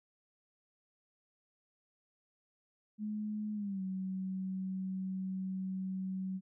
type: tone with pitch glide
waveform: sine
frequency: 211.8 to 188.69 Hz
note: G#3 to F#3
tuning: +34 to +34 cents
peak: -35 dBFS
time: 2.98-6.41 s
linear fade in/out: 50 ms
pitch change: -200 cents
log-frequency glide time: 3.54-3.82 s
effects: none